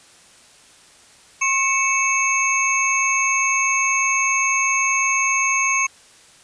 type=tone cluster; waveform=sine; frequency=1075 / 2236 / 2621 / 6430 Hz; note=C6 / C#7 / E7 / G8; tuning=+47 / +14 / -11 / +43 cents; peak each=-22 dBFS; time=1.41-5.87 s; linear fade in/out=10 ms; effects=white hiss -49 dBFS RMS until 6.43 s + resampled to 22050 Hz